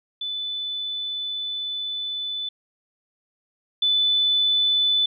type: tone pair in turn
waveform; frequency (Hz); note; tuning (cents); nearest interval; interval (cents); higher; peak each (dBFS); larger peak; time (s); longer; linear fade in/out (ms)
sine; 3498 / 3498; A7 / A7; -11 / -11; unison; 0; neither; -26 / -17; second; 0.21-2.49 / 3.82-5.06; first; 5
effects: none